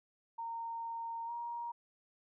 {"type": "tone with pitch glide", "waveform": "sine", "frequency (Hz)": [921, 943.1], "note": ["A#5", "A#5"], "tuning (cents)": [-21, 20], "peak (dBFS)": -38, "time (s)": [0.38, 1.72], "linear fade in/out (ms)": 10, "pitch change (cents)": 41, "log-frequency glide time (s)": [1.26, 1.31], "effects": []}